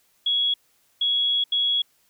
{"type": "tone bursts at uneven times", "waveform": "sine", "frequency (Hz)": 3341, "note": "G#7", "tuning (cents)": 10, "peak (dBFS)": -19, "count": 3, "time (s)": [[0.26, 0.54], [1.01, 1.44], [1.52, 1.82]], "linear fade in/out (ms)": 5, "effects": ["white hiss -64 dBFS RMS until 2.09 s"]}